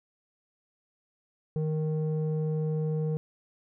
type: tone with low-pass filter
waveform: square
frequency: 155.56 Hz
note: D#3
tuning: in tune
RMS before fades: -29 dBFS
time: 1.56-3.17 s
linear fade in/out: 0 ms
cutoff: 390 Hz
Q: 2.6
effects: none